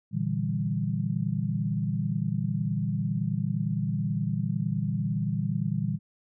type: chord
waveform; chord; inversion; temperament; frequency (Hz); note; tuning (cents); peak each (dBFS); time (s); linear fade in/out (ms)
sine; E half-diminished seventh; second; equal; 116.54 / 146.83 / 164.81 / 196; Bb2 / D3 / E3 / G3; 0 / 0 / 0 / 0; -31; 0.11-5.99; 50
effects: none